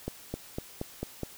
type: accelerating click train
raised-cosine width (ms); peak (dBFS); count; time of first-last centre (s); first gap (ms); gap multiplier
2; -19; 6; 0.08-1.233; 260; 0.94
effects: white hiss -50 dBFS RMS until 1.37 s